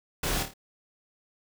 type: noise with echo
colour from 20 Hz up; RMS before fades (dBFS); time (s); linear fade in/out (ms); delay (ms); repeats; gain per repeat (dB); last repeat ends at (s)
pink; -29; 0.23-0.43; 5; 27; 4; -6; 0.538
effects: none